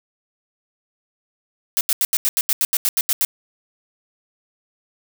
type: noise bursts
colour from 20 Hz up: blue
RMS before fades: -18 dBFS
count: 13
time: 1.77-3.249 s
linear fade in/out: 0 ms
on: 39 ms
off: 81 ms
effects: none